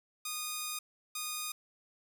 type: tone pair in turn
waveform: 5% pulse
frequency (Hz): 1232 / 1232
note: D#6 / D#6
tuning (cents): -17 / -17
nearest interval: unison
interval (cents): 0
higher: neither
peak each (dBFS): -24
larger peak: neither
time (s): 0.25-0.79 / 1.15-1.52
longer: first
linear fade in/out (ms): 5
effects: none